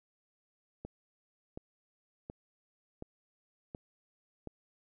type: click train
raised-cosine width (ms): 2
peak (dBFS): -28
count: 6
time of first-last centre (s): 0.85-4.473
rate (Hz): 1.38
effects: none